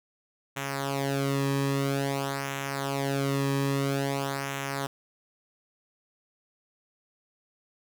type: tone with flanger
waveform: sawtooth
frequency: 138.2 Hz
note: C#3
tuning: 5 cents flat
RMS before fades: -29 dBFS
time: 0.56-4.87 s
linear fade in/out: 10 ms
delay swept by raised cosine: 0.21 to 1.41 ms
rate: 0.5 Hz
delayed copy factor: -0.75
effects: none